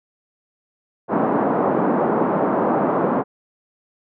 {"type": "band-pass noise", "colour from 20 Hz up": "pink", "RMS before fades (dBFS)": -19, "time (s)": [1.08, 3.24], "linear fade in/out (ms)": 50, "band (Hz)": [200, 1100], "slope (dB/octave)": 24, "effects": []}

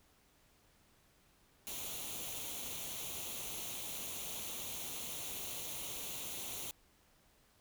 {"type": "noise with comb filter", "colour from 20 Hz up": "white", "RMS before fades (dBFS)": -43, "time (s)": [1.67, 6.71], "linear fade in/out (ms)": 0, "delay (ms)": 0.3, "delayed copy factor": 0.65, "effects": ["pink hiss -69 dBFS RMS until 7.6 s"]}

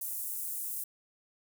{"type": "high-pass noise", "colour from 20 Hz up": "pink", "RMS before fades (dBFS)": -37, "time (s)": [0.01, 0.84], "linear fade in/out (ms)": 5, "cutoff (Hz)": 9600, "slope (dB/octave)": 24, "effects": []}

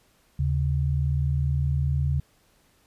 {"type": "tone pair together", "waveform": "sine", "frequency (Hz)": [77.78, 137.59], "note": ["D#2", "C#3"], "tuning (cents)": [0, -13], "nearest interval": "minor seventh", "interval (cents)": 987, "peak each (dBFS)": [-24, -24], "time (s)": [0.39, 2.2], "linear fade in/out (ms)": 5, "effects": ["pink hiss -63 dBFS RMS until 2.86 s", "resampled to 32000 Hz"]}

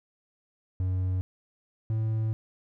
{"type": "tone pair in turn", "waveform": "triangle", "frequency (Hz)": [92.5, 110.38], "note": ["F#2", "A2"], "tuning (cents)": [0, 6], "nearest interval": "minor third", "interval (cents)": 306, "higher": "second", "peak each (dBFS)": -23, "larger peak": "neither", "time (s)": [[0.8, 1.21], [1.9, 2.33]], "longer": "second", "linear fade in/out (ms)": 0, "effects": []}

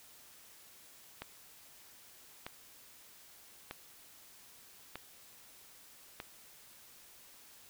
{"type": "click train", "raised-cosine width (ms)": 0.3, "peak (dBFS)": -25, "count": 5, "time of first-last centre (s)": [1.22, 6.201], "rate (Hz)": 0.803, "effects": ["white hiss -58 dBFS RMS until 7.69 s"]}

